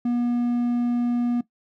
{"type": "tone", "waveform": "triangle", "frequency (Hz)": 240.9, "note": "B3", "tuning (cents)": -43, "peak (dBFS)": -18, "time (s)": [0.05, 1.41], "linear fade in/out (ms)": 5, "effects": ["noise-tail reverb RT60 0.1 s tail -17 dB re dry"]}